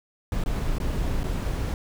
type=noise with dropouts; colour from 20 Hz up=brown; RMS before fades=-26 dBFS; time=0.32-1.74 s; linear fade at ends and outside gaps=1 ms; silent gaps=0.438-0.46 / 0.784-0.801 / 1.233-1.24 s; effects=none